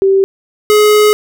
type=tone pair in turn; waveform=sine / square; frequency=387.9 / 421.8 Hz; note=G4 / G#4; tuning=-18 / +27 cents; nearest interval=minor second; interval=145 cents; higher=second; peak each=-6 dBFS; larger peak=neither; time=0.02-0.24 / 0.7-1.13 s; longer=second; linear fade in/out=0 ms; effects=none